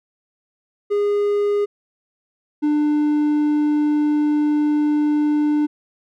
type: tone pair in turn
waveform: triangle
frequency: 410 / 298.2 Hz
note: G#4 / D4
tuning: -22 / +27 cents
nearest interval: tritone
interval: 551 cents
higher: first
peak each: -14 / -13 dBFS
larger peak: second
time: 0.9-1.66 / 2.62-5.67 s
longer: second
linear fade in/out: 20 ms
effects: none